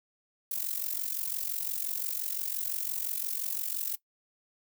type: noise with amplitude modulation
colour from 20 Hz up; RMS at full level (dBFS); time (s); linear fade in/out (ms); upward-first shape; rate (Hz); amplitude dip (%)
violet; -30; 0.51-3.96; 5; sine; 45.8; 80
effects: noise-tail reverb RT60 0.1 s tail -19 dB re dry